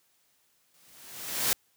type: noise with exponential growth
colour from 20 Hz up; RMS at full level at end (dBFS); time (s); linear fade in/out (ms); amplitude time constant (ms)
white; -24; 0.74-1.53; 0; 170
effects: white hiss -69 dBFS RMS until 1.76 s + high-pass 80 Hz 12 dB/octave